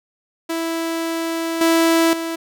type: tone with level steps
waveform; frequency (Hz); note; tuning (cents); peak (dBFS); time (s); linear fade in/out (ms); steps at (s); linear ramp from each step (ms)
sawtooth; 329.6; E4; 0; -17 / -9 / -19; 0.49-2.36; 10; 1.61 / 2.13; 2
effects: none